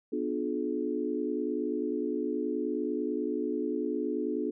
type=chord; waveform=sine; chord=B diminished seventh; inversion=none; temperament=just; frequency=246.9 / 296.3 / 355.6 / 426.7 Hz; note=B3 / D4 / F4 / Ab4; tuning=0 / +15 / +31 / +47 cents; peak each=-35 / -33 / -35 / -34 dBFS; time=0.12-4.51 s; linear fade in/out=10 ms; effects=none